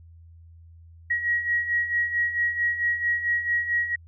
sine beating tone pair, 1900 / 1904.5 Hz, A#6 / A#6, +33 / +37 cents, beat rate 4.5 Hz, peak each -29 / -23 dBFS, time 1.1-3.96 s, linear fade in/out 10 ms, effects added 83 Hz sine -46 dBFS peak until 4.07 s

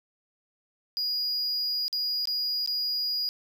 triangle tone with dropouts, 4886 Hz, D#8, 32 cents flat, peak -25 dBFS, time 0.97-3.29 s, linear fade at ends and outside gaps 0 ms, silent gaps 1.881-1.928 / 2.255-2.273 / 2.661-2.675 s, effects none

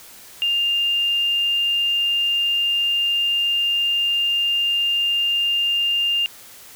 sine tone, 2803 Hz, F7, 6 cents sharp, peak -17 dBFS, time 0.42-6.26 s, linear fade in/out 0 ms, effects white hiss -43 dBFS RMS until 6.75 s

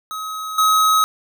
square tone with level steps, 1273 Hz, D#6, 39 cents sharp, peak -26 / -13 dBFS, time 0.11-1.04 s, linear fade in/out 0 ms, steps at 0.58 s, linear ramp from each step 5 ms, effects none

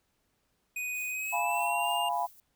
square tone with pitch glide, 2489 to 2810 Hz, D#7 to F7, 0 to +10 cents, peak -33 dBFS, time 0.76-2.09 s, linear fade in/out 5 ms, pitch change +210 cents, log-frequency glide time 1.09-1.9 s
violet noise with tremolo, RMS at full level -48 dBFS, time 0.95-2.4 s, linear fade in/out 0 ms, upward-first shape sine, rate 3.4 Hz, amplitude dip 70%
sine chord, F diminished, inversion none, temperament equal, 698.5 / 830.6 / 987.8 Hz, F5 / Ab5 / Cb6, 0 / 0 / 0 cents, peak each -32 dBFS, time 1.32-2.27 s, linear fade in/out 20 ms
effects pink hiss -75 dBFS RMS until 2.55 s

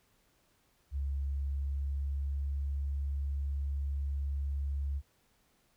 sine tone with pitch glide, 69.3 to 69.98 Hz, C#2 to C#2, 0 to +17 cents, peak -31 dBFS, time 0.91-5.02 s, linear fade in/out 50 ms, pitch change +17 cents, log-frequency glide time 1.2-2.67 s, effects pink hiss -71 dBFS RMS until 5.76 s

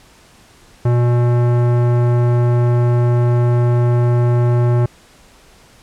sine tone with tanh clipping, 120.8 Hz, B2, 38 cents flat, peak -13 dBFS, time 0.85-4.86 s, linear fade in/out 5 ms, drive 18 dB, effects pink hiss -47 dBFS RMS until 5.82 s + low-pass 10000 Hz 12 dB/octave

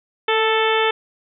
harmonic tone with a mistuned harmonic, 440 Hz, A4, in tune, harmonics 1 / 2 / 3 / 4 / 5 / 6 / 7 / 8, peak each -19 / -22 / -24 / -25 / -26 / -27 / -27 / -28 dBFS, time 0.28-0.91 s, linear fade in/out 5 ms, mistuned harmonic 1, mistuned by +18 cents, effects none

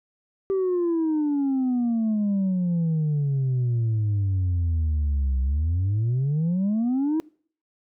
sine exponential two-way sweep, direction down then up, 391.5 to 64.2 to 325.9 Hz, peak -18 dBFS, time 0.5-7.2 s, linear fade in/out 0 ms, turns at 5.41 s, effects noise-tail reverb RT60 0.5 s tail -25 dB re dry + tanh soft clip ceiling -19 dBFS

